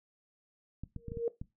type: clicks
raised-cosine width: 5 ms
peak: -28 dBFS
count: 6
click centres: 0.836 / 0.963 / 1.083 / 1.119 / 1.172 / 1.415 s
type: tone with exponential growth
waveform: sine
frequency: 466.2 Hz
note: A#4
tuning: in tune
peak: -25 dBFS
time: 0.96-1.28 s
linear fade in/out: 2 ms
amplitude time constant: 68 ms
effects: noise-tail reverb RT60 0.2 s tail -18 dB re dry